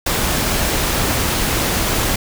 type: noise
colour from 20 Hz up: pink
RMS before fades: -18 dBFS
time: 0.06-2.16 s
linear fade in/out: 5 ms
effects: none